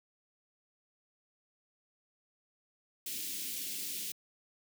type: band-stop noise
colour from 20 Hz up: white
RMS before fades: -39 dBFS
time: 3.06-4.12 s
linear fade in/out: 5 ms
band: 370 to 2400 Hz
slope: 24 dB/octave
effects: high-pass 200 Hz 12 dB/octave